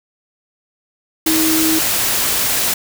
sine tone in noise, 319.2 Hz, D#4, 44 cents sharp, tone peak -15 dBFS, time 1.26-1.79 s, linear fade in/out 5 ms, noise white, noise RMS -17 dBFS, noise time 1.26-2.74 s, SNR -1 dB, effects none

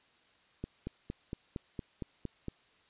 click train, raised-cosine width 3 ms, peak -24 dBFS, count 9, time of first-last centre 0.64-2.483 s, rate 4.34 Hz, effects white hiss -66 dBFS RMS until 2.89 s + resampled to 8000 Hz

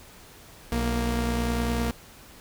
sawtooth tone pair together, 60.68 / 233.1 Hz, B1 / A#3, -30 / 0 cents, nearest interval octave + major seventh, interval 2330 cents, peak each -23 / -23 dBFS, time 0.72-1.91 s, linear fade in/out 0 ms, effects pink hiss -49 dBFS RMS until 2.4 s

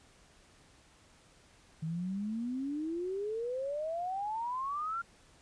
sine exponential sweep, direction up, 155.56 to 1401 Hz, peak -33 dBFS, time 1.82-5.02 s, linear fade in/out 10 ms, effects pink hiss -62 dBFS RMS until 5.41 s + resampled to 22050 Hz

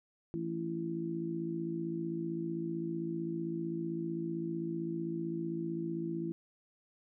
harmonic tone, 55.6 Hz, A1, 19 cents sharp, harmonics 3 / 4 / 5 / 6, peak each -39 / -44 / -46 / -36 dBFS, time 0.34-6.32 s, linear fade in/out 0 ms, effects none

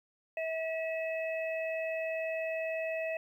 harmonic tone, 646 Hz, E5, 35 cents flat, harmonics 1 / 3 / 4, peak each -33 / -43 / -40 dBFS, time 0.37-3.17 s, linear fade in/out 2 ms, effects 11-bit

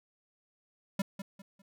square tone with echo, 196 Hz, G3, in tune, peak -28 dBFS, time 0.99-1.02 s, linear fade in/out 5 ms, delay 200 ms, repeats 3, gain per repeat -10 dB, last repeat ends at 1.62 s, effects none

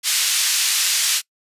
white band-pass noise, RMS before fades -19 dBFS, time 0.03-1.22 s, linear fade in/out 50 ms, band 2300 to 8000 Hz, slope 12 dB/octave, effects noise-tail reverb RT60 0.1 s tail -24 dB re dry + resampled to 32000 Hz

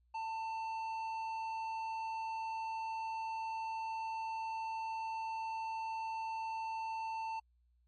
sine tone with tanh clipping, 893 Hz, A5, 25 cents sharp, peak -39 dBFS, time 0.14-7.4 s, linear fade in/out 10 ms, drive 9 dB, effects added 60 Hz sine -69 dBFS peak until 7.87 s + AAC 64 kbps

